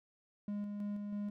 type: tone with tremolo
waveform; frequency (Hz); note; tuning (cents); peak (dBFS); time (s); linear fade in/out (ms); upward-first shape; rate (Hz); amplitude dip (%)
triangle; 205.4; G#3; -19; -34; 0.48-1.3; 2; square; 3.1; 30
effects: none